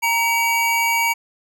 square tone pair together, 928.9 / 2274 Hz, A#5 / C#7, -6 / +44 cents, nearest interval octave + minor third, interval 1550 cents, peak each -20 dBFS, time 0.02-1.14 s, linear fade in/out 20 ms, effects none

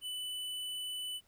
square tone, 2989 Hz, F#7, 17 cents sharp, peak -38 dBFS, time 0.01-1.21 s, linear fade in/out 50 ms, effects pink hiss -70 dBFS RMS until 1.27 s

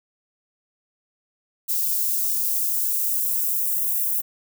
violet noise with high-pass filter sweep, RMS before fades -23 dBFS, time 1.68-4.22 s, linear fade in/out 20 ms, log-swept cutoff 4500 to 9800 Hz, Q 0.81, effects none

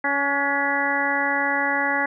harmonic tone with a mistuned harmonic, 280.9 Hz, C#4, 23 cents sharp, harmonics 1 / 2 / 3 / 4 / 5 / 6 / 7, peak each -30 / -30 / -26 / -31 / -30 / -25 / -25 dBFS, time 0.04-2.06 s, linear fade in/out 5 ms, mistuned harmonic 5, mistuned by +36 cents, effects none

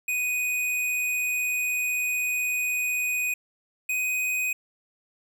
square tone pair in turn, 2489 / 2501 Hz, D#7 / D#7, 0 / +8 cents, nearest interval unison, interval 8 cents, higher second, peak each -25 dBFS, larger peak neither, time 0.08-3.34 / 3.89-4.53 s, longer first, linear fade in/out 5 ms, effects none

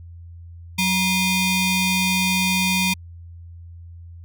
sawtooth ring-modulated tone, 1135 Hz, C#6, 41 cents sharp, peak -11 dBFS, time 0.78-2.94 s, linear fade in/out 10 ms, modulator 1320 Hz, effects added 85 Hz sine -37 dBFS peak until 4.24 s

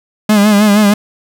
45% pulse tone with vibrato, 207.7 Hz, G#3, in tune, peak -6 dBFS, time 0.29-0.94 s, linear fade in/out 5 ms, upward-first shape sine, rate 6.4 Hz, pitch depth 61 cents each way, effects none

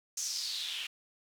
white noise with band-pass filter sweep, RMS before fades -37 dBFS, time 0.17-0.87 s, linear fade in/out 5 ms, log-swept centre 6500 to 2700 Hz, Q 5, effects none

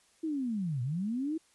sine linear two-way sweep, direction down then up, 329.6 to 116.54 to 329.6 Hz, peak -30 dBFS, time 0.23-1.38 s, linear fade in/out 10 ms, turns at 0.82 s, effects white hiss -66 dBFS RMS until 1.54 s + resampled to 24000 Hz

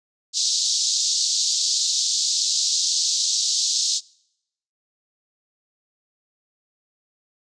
pink band-pass noise, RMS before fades -22 dBFS, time 0.33-4.01 s, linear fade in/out 50 ms, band 3900 to 7200 Hz, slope 48 dB/octave, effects noise-tail reverb RT60 0.8 s tail -25 dB re dry + resampled to 22050 Hz

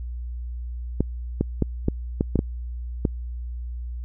clicks, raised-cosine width 3 ms, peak -7 dBFS, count 8, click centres 1.006 / 1.41 / 1.623 / 1.884 / 2.209 / 2.357 / 2.391 / 3.052 s, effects added 60 Hz sine -29 dBFS peak until 4.04 s

